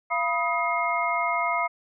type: tone cluster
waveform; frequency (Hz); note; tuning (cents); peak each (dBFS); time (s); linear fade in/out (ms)
sine; 687 / 978 / 1255 / 2139; F5 / B5 / D#6 / C7; -29 / -17 / +15 / +38; -28; 0.1-1.68; 20
effects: none